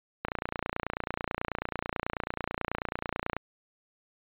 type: click train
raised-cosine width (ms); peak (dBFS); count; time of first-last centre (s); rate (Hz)
0.5; -15; 92; 0.25-3.366; 29.2
effects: resampled to 8000 Hz